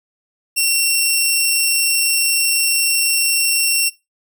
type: tone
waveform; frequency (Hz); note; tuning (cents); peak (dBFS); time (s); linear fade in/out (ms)
10% pulse; 2726; F7; -43; -5; 0.56-3.9; 20
effects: noise-tail reverb RT60 0.2 s tail -17 dB re dry